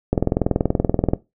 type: click train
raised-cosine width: 2 ms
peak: -3 dBFS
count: 22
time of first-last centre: 0.13-1.135 s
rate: 20.9 Hz
effects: noise-tail reverb RT60 0.2 s tail -17 dB re dry